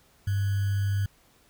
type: tone with sample-and-hold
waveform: sine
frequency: 99.2 Hz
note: G2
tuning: 21 cents sharp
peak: -23 dBFS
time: 0.27-1.06 s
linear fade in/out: 5 ms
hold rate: 1575 Hz
effects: pink hiss -61 dBFS RMS until 1.49 s